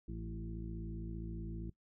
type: harmonic tone with a mistuned harmonic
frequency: 55.2 Hz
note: A1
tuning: 6 cents sharp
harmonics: 1 / 2 / 3 / 4 / 6 / 7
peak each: -43 / -48 / -47 / -50 / -49 / -62 dBFS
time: 0.08-1.7 s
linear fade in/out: 5 ms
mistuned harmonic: 3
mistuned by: +19 cents
effects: noise-tail reverb RT60 0.1 s tail -19 dB re dry